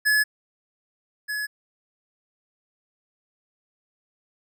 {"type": "tone pair in turn", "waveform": "square", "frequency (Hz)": [1705, 1696.2], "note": ["G#6", "G#6"], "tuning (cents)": [45, 36], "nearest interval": "unison", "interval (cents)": 9, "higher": "first", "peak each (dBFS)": [-18, -27], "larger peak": "first", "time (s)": [[0.05, 0.24], [1.28, 1.47]], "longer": "neither", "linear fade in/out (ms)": 20, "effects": []}